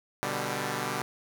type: chord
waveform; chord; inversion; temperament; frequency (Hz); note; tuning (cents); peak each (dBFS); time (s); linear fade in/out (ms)
5% pulse; G major; first; equal; 123.47 / 146.83 / 196; B2 / D3 / G3; 0 / 0 / 0; -23; 0.23-1.02; 0
effects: none